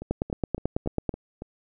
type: two click trains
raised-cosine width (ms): 2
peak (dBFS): -11 / -22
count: 10 / 6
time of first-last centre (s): 0.11-1.093 / 0.02-1.421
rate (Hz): 9.16 / 3.57
effects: none